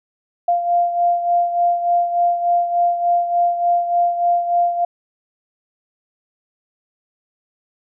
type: beating tone pair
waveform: sine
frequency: 696 / 699.4 Hz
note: F5 / F5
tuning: -6 / +2 cents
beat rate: 3.4 Hz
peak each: -15 / -22 dBFS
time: 0.48-4.85 s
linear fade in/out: 5 ms
effects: none